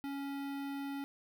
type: tone with notch filter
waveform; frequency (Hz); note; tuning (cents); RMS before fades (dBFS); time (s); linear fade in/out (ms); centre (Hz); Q
square; 278.7; C#4; +9; -40; 0.04-1.04; 0; 7000; 0.71
effects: 13-bit